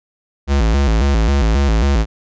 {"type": "tone with vibrato", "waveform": "square", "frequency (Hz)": 61.9, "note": "B1", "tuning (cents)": 5, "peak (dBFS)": -12, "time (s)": [0.47, 2.06], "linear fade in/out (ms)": 50, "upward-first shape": "square", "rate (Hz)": 3.7, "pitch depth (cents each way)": 210, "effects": ["resampled to 16000 Hz"]}